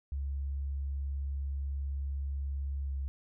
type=tone with pitch glide; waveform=sine; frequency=69.3 to 68.19 Hz; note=C#2 to C#2; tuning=0 to -28 cents; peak=-32 dBFS; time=0.12-3.08 s; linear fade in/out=0 ms; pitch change=-28 cents; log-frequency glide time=2.84-2.93 s; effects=none